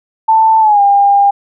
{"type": "tone with pitch glide", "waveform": "sine", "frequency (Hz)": [886, 803.1], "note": ["A5", "G5"], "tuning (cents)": [12, 42], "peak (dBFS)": -5, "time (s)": [0.28, 1.31], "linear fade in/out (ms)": 10, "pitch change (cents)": -170, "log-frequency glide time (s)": [0.6, 0.81], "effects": []}